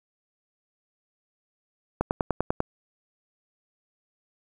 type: click train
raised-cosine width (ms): 1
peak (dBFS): -9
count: 7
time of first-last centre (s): 2.01-2.604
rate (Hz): 10.1
effects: 8-bit